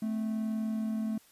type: tone pair together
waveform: triangle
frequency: 218.8 / 259.4 Hz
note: A3 / C4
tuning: -9 / -15 cents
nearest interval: minor third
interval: 294 cents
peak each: -28 / -39 dBFS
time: 0.02-1.18 s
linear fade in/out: 5 ms
effects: white hiss -61 dBFS RMS until 1.31 s + resampled to 32000 Hz